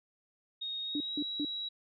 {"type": "tone with pitch glide", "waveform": "sine", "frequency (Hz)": [3729, 3876], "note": ["A#7", "B7"], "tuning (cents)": [0, -33], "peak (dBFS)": -35, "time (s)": [0.61, 1.69], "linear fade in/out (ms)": 10, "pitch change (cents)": 67, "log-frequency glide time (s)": [0.83, 1.18]}
{"type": "tone bursts", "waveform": "sine", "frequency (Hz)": 293.7, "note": "D4", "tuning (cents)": 0, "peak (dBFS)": -31, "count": 3, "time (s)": [0.95, 1.449], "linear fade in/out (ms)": 2, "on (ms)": 53, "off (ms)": 170}
{"effects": []}